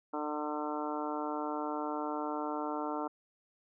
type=harmonic tone; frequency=150 Hz; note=D3; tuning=37 cents sharp; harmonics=2 / 3 / 4 / 5 / 6 / 7 / 8 / 9; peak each=-38 / -42 / -42 / -42 / -40 / -44 / -46 / -44 dBFS; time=0.13-3.08 s; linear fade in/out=10 ms; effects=none